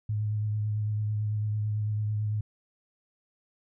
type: tone with vibrato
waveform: sine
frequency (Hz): 106.1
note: G#2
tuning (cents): +38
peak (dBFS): -26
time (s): 0.09-2.41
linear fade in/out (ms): 5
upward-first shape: triangle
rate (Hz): 9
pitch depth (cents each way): 26
effects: none